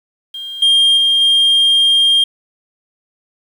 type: tone with level steps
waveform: sine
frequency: 3210 Hz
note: G7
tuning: 40 cents sharp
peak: -24 / -5 / -8 / -6 dBFS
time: 0.34-2.24 s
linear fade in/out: 5 ms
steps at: 0.62 / 0.97 / 1.21 s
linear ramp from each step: 5 ms
effects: tanh soft clip ceiling -7 dBFS + 7-bit